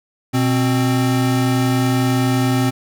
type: tone pair together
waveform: square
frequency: 123.47 / 261.6 Hz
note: B2 / C4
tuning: 0 / 0 cents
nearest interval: octave + minor second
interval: 1300 cents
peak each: -18 dBFS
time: 0.33-2.71 s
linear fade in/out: 20 ms
effects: none